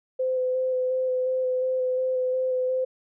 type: tone with vibrato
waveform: sine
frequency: 512 Hz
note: C5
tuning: 38 cents flat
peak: -22 dBFS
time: 0.19-2.85 s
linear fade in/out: 10 ms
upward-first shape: square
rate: 2.8 Hz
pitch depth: 12 cents each way
effects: none